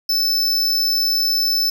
square tone, 5274 Hz, E8, in tune, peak -16 dBFS, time 0.09-1.7 s, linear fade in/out 5 ms, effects none

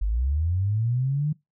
sine linear sweep, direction up, 46.15 to 154.4 Hz, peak -21 dBFS, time 0.01-1.33 s, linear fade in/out 10 ms, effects noise-tail reverb RT60 0.2 s tail -23 dB re dry

